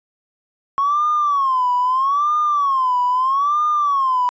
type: tone with vibrato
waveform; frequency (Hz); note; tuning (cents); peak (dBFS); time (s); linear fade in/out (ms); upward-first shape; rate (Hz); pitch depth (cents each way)
triangle; 1093; C#6; -25; -11; 0.78-4.29; 0; sine; 0.78; 180
effects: tanh soft clip ceiling -12 dBFS + resampled to 16000 Hz